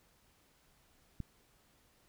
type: click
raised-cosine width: 5 ms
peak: -27 dBFS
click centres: 1.203 s
effects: pink hiss -69 dBFS RMS until 2.08 s